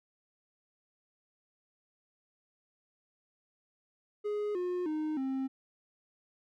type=tone with pitch steps; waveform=triangle; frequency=416.9 / 358.8 / 308.7 / 265.7 Hz; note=G#4 / F4 / D#4 / C4; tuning=+7 / +47 / -14 / +27 cents; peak=-29 dBFS; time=4.24-5.48 s; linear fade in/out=20 ms; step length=310 ms; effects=none